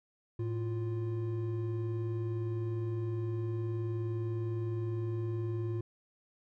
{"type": "tone pair together", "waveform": "triangle", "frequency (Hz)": [109.91, 349.2], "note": ["A2", "F4"], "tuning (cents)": [-1, 0], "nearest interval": "octave + minor sixth", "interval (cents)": 2001, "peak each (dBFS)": [-31, -36], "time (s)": [0.39, 5.81], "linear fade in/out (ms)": 5, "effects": []}